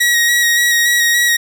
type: tone with vibrato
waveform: sawtooth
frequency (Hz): 1900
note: A#6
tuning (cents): +33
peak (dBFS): -7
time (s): 0-1.37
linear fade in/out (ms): 10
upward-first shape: square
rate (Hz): 3.5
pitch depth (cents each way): 16
effects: none